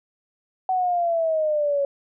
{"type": "exponential sweep", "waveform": "sine", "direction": "down", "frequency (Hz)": [754, 556], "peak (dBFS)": -19, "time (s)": [0.69, 1.85], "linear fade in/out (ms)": 2, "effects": []}